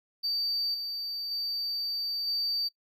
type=tone with level steps; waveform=triangle; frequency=4621 Hz; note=D8; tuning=29 cents flat; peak=-25 / -31 / -28 / -25 dBFS; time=0.23-2.69 s; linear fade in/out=20 ms; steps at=0.74 / 1.31 / 2.27 s; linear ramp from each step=5 ms; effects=noise-tail reverb RT60 0.1 s tail -22 dB re dry + tanh soft clip ceiling -22 dBFS